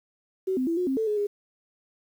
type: tone with pitch steps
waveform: sine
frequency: 378.2 / 257.3 / 333.6 / 360.7 / 266.7 / 442.9 / 420.8 / 409.8 Hz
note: F#4 / C4 / E4 / F#4 / C4 / A4 / G#4 / G#4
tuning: +38 / -29 / +21 / -44 / +33 / +11 / +23 / -23 cents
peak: -23 dBFS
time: 0.47-1.27 s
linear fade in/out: 10 ms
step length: 100 ms
effects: 9-bit